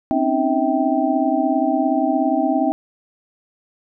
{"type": "tone cluster", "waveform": "sine", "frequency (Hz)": [259.4, 276.5, 309.6, 649, 780], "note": ["C4", "C#4", "D#4", "E5", "G5"], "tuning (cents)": [-15, -4, -9, -27, -9], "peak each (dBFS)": -22, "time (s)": [0.11, 2.72], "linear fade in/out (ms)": 0, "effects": []}